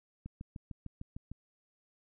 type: click train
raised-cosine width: 5 ms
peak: -30 dBFS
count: 8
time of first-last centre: 0.26-1.316 s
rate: 6.63 Hz
effects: none